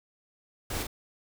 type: noise with echo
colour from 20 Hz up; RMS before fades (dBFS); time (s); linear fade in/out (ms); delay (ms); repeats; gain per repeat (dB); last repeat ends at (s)
pink; -34; 0.7-0.83; 5; 39; 1; -2; 0.869
effects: none